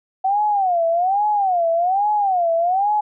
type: tone with vibrato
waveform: sine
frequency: 748 Hz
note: F#5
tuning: 19 cents sharp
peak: -15 dBFS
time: 0.24-3.01 s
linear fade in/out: 10 ms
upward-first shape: sine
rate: 1.2 Hz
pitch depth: 210 cents each way
effects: none